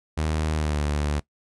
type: tone with pitch glide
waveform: sawtooth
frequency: 77.78 to 73.71 Hz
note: D#2 to D2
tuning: 0 to +7 cents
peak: -19 dBFS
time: 0.17-1.2 s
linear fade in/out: 10 ms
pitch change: -93 cents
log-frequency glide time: 0.55-0.8 s
effects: noise-tail reverb RT60 0.1 s tail -20 dB re dry + resampled to 24000 Hz